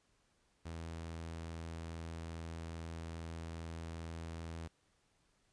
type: tone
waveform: sawtooth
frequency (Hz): 82.41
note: E2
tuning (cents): 0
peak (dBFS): -39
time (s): 0.65-4.68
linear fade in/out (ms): 10
effects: pink hiss -75 dBFS RMS until 5.52 s + resampled to 22050 Hz